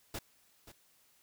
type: noise with echo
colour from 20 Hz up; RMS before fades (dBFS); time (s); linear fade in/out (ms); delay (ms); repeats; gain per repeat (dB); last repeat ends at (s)
pink; -40; 0.14-0.19; 5; 530; 1; -13; 0.72
effects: white hiss -68 dBFS RMS until 1.22 s